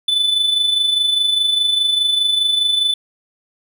triangle tone with amplitude modulation, 3499 Hz, A7, 10 cents flat, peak -10 dBFS, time 0.08-2.94 s, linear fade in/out 5 ms, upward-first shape sine, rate 24.9 Hz, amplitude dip 50%, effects none

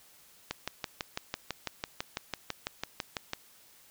click train, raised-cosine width 0.2 ms, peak -15 dBFS, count 18, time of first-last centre 0.51-3.334 s, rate 6.02 Hz, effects white hiss -59 dBFS RMS until 3.9 s

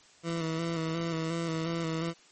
20% pulse tone with vibrato, 164.4 Hz, E3, 4 cents flat, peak -25 dBFS, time 0.23-2.14 s, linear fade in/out 50 ms, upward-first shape square, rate 2.8 Hz, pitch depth 30 cents each way, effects white hiss -58 dBFS RMS until 2.31 s + MP3 32 kbps

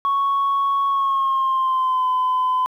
sine tone with pitch glide, 1108.7 to 1016.7 Hz, C#6 to B5, 0 to +50 cents, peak -15 dBFS, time 0.05-2.66 s, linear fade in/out 0 ms, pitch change -150 cents, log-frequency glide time 0.88-2.07 s, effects tanh soft clip ceiling -14 dBFS + 9-bit

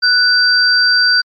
sine tone pair together, 1480 / 4699 Hz, F#6 / D8, 0 / 0 cents, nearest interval octave + minor sixth, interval 2000 cents, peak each -11 dBFS, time 0.02-1.22 s, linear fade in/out 20 ms, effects MP3 64 kbps

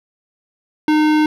sine tone with hard clipping, 306 Hz, D#4, 29 cents flat, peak -13 dBFS, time 0.88-1.26 s, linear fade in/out 2 ms, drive 18 dB, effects none

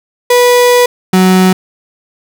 35% pulse tone pair in turn, 490 / 186 Hz, B4 / F#3, -14 / +9 cents, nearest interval octave + perfect fourth, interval 1677 cents, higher first, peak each -3 dBFS, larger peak neither, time 0.3-0.86 / 1.13-1.53 s, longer first, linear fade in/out 5 ms, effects none

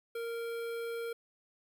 square tone with notch filter, 464.2 Hz, A#4, 7 cents flat, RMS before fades -38 dBFS, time 0.15-1.13 s, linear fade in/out 5 ms, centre 6400 Hz, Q 0.81, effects none

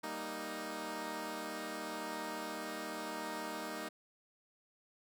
10% pulse chord, Eb major, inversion first, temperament equal, 196 / 233.1 / 311.1 Hz, G3 / Bb3 / Eb4, 0 / 0 / 0 cents, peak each -39 / -37 / -34 dBFS, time 0.03-3.89 s, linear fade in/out 10 ms, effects none

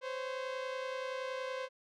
sawtooth tone pair together, 515 / 545.6 Hz, C5 / C#5, -28 / -28 cents, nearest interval minor second, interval 100 cents, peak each -34 / -39 dBFS, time 0.01-1.69 s, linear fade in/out 50 ms, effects low-pass 4000 Hz 12 dB/octave

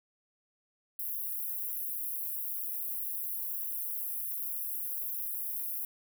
white high-pass noise, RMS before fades -36 dBFS, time 0.99-5.85 s, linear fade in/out 2 ms, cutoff 11000 Hz, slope 48 dB/octave, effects none

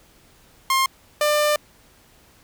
sawtooth tone pair in turn, 1063 / 596.6 Hz, C6 / D5, +27 / +27 cents, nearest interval minor seventh, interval 1000 cents, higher first, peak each -13 dBFS, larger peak neither, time 0.7-0.86 / 1.21-1.56 s, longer second, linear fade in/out 2 ms, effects pink hiss -54 dBFS RMS until 2.43 s

